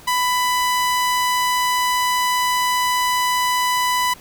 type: tone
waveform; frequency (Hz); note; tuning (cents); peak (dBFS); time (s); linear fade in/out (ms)
sawtooth; 995; B5; +13; -13; 0.07-4.14; 10
effects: pink hiss -44 dBFS RMS until 4.2 s